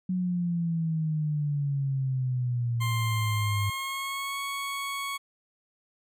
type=exponential sweep; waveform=sine; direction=down; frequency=185 to 100.5 Hz; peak=-25 dBFS; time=0.09-3.7 s; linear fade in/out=5 ms
type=tone with pitch glide; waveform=20% pulse; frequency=1053 to 1110.5 Hz; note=C6 to C#6; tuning=+11 to +3 cents; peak=-26 dBFS; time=2.8-5.18 s; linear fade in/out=20 ms; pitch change=+92 cents; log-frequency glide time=3.32-4.4 s
effects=none